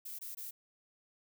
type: noise bursts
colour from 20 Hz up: violet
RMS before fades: -44 dBFS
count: 3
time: 0.05-0.51 s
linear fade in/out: 10 ms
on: 140 ms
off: 20 ms
effects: none